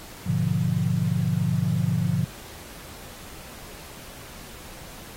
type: chord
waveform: sine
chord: G# diminished seventh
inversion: none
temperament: equal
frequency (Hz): 103.83 / 123.47 / 146.83 / 174.61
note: G#2 / B2 / D3 / F3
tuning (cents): 0 / 0 / 0 / 0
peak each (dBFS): -28 / -27 / -26 / -25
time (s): 0.26-2.25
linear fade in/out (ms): 10
effects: pink hiss -43 dBFS RMS until 5.16 s + AAC 48 kbps